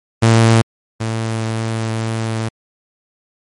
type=tone pair in turn; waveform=sawtooth; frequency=113.6 / 112.23 Hz; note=A#2 / A2; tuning=-44 / +35 cents; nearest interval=unison; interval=21 cents; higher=first; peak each=-4 / -14 dBFS; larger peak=first; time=0.22-0.62 / 1-2.49 s; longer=second; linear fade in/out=10 ms; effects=MP3 48 kbps

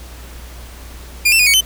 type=tone with pitch steps; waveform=sawtooth; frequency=2415 / 2676 / 2464 / 2236 / 3058 Hz; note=D7 / E7 / D#7 / C#7 / G7; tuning=+48 / +25 / -17 / +14 / -44 cents; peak=-6 dBFS; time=1.25-1.61 s; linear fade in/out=10 ms; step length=72 ms; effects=added 60 Hz sine -33 dBFS peak until 1.65 s + pink hiss -39 dBFS RMS until 1.65 s

